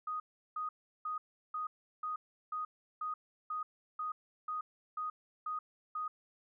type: tone bursts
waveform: sine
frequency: 1244.5 Hz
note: D#6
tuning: in tune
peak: -35 dBFS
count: 13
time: 0.07-6.08 s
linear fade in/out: 5 ms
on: 130 ms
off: 360 ms
effects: none